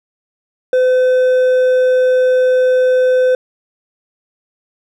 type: tone with hard clipping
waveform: triangle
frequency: 509 Hz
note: C5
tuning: 48 cents flat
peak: -10 dBFS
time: 0.73-3.35 s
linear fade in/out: 2 ms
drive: 7 dB
effects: none